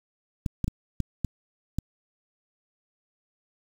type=clicks; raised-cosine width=5 ms; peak=-14 dBFS; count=6; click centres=0.462 / 0.643 / 0.68 / 1.003 / 1.247 / 1.786 s; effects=7-bit